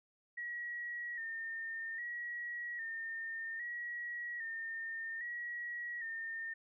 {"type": "tone with vibrato", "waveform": "sine", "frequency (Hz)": 1864.7, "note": "A#6", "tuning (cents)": 0, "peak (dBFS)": -39, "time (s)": [0.37, 6.54], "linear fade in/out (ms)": 10, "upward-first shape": "square", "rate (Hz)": 0.62, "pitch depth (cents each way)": 45, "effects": []}